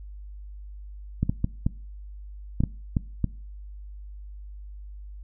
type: clicks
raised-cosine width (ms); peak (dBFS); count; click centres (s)
5; -10; 8; 1.23 / 1.295 / 1.444 / 1.665 / 2.605 / 2.637 / 2.968 / 3.243
effects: noise-tail reverb RT60 0.4 s tail -21 dB re dry + added 50 Hz sine -38 dBFS peak until 5.23 s